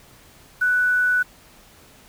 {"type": "tone with quantisation", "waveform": "sine", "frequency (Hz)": 1485, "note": "F#6", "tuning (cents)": 6, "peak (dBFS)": -16, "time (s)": [0.61, 1.23], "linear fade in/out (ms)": 10, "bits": 7, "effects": ["pink hiss -50 dBFS RMS until 2.08 s"]}